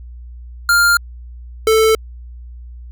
square tone pair in turn, 1400 / 441 Hz, F6 / A4, +4 / +4 cents, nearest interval octave + minor sixth, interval 2000 cents, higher first, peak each -10 dBFS, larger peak neither, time 0.69-0.97 / 1.67-1.95 s, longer neither, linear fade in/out 2 ms, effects added 60 Hz sine -31 dBFS peak until 2.91 s

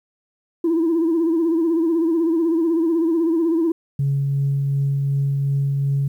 sine tone with vibrato, 330 Hz, E4, 2 cents sharp, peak -14 dBFS, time 0.64-3.72 s, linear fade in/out 5 ms, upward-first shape sine, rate 16 Hz, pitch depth 72 cents each way
sine tone with tremolo, 139.2 Hz, C#3, 8 cents sharp, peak -15 dBFS, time 3.99-6.08 s, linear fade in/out 5 ms, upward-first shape triangle, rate 2.7 Hz, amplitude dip 25%
effects tanh soft clip ceiling -13 dBFS + 9-bit

